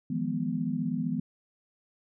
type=chord; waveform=sine; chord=F half-diminished seventh; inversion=third; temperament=equal with one note detuned; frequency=159.11 / 174.61 / 207.7 / 246.9 Hz; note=Eb3 / F3 / Ab3 / Cb4; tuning=+39 / 0 / 0 / 0 cents; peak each=-34 / -34 / -34 / -31 dBFS; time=0.1-1.2 s; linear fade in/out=5 ms; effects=none